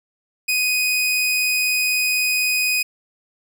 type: tone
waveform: sawtooth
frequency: 2496 Hz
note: D#7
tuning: 5 cents sharp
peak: -14 dBFS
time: 0.48-2.83 s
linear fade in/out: 10 ms
effects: none